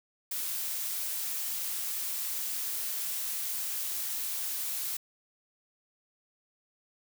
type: noise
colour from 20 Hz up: blue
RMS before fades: -34 dBFS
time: 0.31-4.97 s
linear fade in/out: 5 ms
effects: none